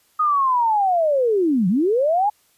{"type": "linear two-way sweep", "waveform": "sine", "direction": "down then up", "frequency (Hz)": [1257, 170.2, 854], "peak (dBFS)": -15, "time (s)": [0.19, 2.3], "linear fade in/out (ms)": 10, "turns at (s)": 1.68, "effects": ["white hiss -60 dBFS RMS until 2.57 s", "resampled to 32000 Hz"]}